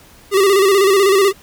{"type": "tone with vibrato", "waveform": "square", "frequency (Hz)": 392, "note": "G4", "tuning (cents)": 0, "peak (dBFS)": -10, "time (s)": [0.31, 1.33], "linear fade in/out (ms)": 50, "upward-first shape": "square", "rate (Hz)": 16, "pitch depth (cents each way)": 57, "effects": ["pink hiss -45 dBFS RMS until 1.42 s"]}